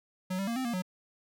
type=tone with pitch steps; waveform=square; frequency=184.9 / 195.3 / 232.9 / 259.7 / 235.9 / 183.7 Hz; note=F#3 / G3 / A#3 / C4 / A#3 / F#3; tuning=-1 / -6 / -1 / -13 / +21 / -12 cents; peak=-31 dBFS; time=0.3-0.822 s; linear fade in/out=10 ms; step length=87 ms; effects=none